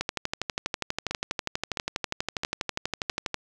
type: two click trains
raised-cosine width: 0.2 ms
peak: -10 / -12 dBFS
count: 42 / 4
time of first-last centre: 0.01-3.343 / 1.11-3.097 s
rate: 12.3 / 1.51 Hz
effects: none